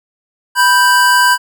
square tone pair together, 987 / 1566.8 Hz, B5 / G6, -1 / -1 cents, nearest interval minor sixth, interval 800 cents, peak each -11 dBFS, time 0.55-1.38 s, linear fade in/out 50 ms, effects none

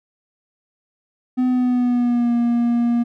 triangle tone with pitch glide, 252.8 to 237.2 Hz, B3 to A#3, +41 to +30 cents, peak -13 dBFS, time 1.37-3.04 s, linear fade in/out 20 ms, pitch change -111 cents, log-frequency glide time 1.47-2.33 s, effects none

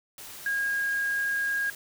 sine tone in noise, 1631 Hz, G#6, 32 cents flat, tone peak -25 dBFS, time 0.46-1.7 s, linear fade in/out 2 ms, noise white, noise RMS -43 dBFS, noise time 0.18-1.75 s, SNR +15 dB, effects none

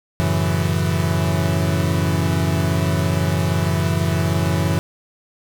40% pulse chord, F# minor seventh, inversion none, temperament equal, 92.5 / 110 / 138.59 / 164.81 Hz, F#2 / A2 / C#3 / E3, 0 / 0 / 0 / 0 cents, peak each -20 / -26 / -23 / -20 dBFS, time 0.2-4.79 s, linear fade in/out 0 ms, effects none

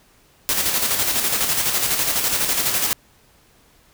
white noise with tremolo, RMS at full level -19 dBFS, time 0.49-2.93 s, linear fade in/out 0 ms, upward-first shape square, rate 12 Hz, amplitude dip 40%, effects pink hiss -55 dBFS RMS until 3.93 s

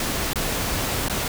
pink noise with dropouts, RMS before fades -25 dBFS, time 0-1.28 s, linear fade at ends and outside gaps 2 ms, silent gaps 0.333-0.357 / 1.085-1.097 s, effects none

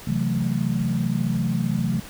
sine chord, F# half-diminished seventh, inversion second, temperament equal with one note detuned, 131.65 / 164.81 / 185 / 220 Hz, C3 / E3 / F#3 / A3, +11 / 0 / 0 / 0 cents, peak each -26 dBFS, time 0.07-2 s, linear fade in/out 5 ms, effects pink hiss -41 dBFS RMS until 2.09 s

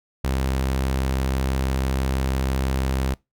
sawtooth tone, 66.1 Hz, C2, 18 cents sharp, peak -17 dBFS, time 0.24-3.14 s, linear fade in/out 5 ms, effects noise-tail reverb RT60 0.2 s tail -23 dB re dry

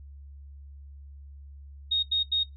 sine tone bursts, 3729 Hz, A#7, in tune, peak -22 dBFS, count 3, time 1.91-2.436 s, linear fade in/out 10 ms, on 120 ms, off 83 ms, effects noise-tail reverb RT60 0.2 s tail -24 dB re dry + added 70 Hz sine -43 dBFS peak until 2.56 s

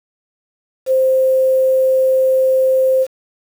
sine tone with quantisation, 523.3 Hz, C5, in tune, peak -10 dBFS, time 0.86-3.07 s, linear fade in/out 50 ms, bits 6, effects none

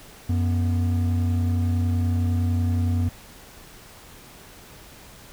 triangle tone pair together, 91.2 / 242.8 Hz, F#2 / B3, -24 / -29 cents, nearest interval octave + perfect fourth, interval 1695 cents, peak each -18 / -26 dBFS, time 0.29-3.09 s, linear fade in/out 5 ms, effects pink hiss -46 dBFS RMS until 5.32 s

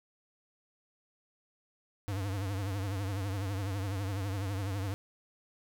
square tone with vibrato, 98 Hz, G2, in tune, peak -33 dBFS, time 2.08-4.94 s, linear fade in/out 0 ms, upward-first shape triangle, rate 12 Hz, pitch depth 120 cents each way, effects none

